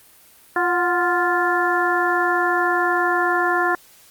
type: harmonic tone with a mistuned harmonic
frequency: 349.2 Hz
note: F4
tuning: in tune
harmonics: 1 / 2 / 3 / 4 / 5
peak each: -23 / -23 / -23 / -23 / -23 dBFS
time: 0.56-3.75 s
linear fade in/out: 2 ms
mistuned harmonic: 2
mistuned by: +64 cents
effects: white hiss -50 dBFS RMS until 4.1 s + Opus 32 kbps